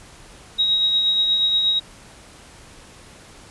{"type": "tone with tremolo", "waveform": "sine", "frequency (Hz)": 3802, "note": "A#7", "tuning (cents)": 33, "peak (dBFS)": -14, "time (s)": [0.58, 1.8], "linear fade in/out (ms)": 20, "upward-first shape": "triangle", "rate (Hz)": 8.4, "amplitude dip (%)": 40, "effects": ["pink hiss -45 dBFS RMS until 3.5 s", "resampled to 24000 Hz"]}